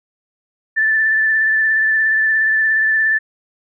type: tone with vibrato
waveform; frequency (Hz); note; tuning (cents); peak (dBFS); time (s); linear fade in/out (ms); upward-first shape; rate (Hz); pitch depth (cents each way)
sine; 1760; A6; 0; -12; 0.76-3.19; 20; sine; 17; 20
effects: none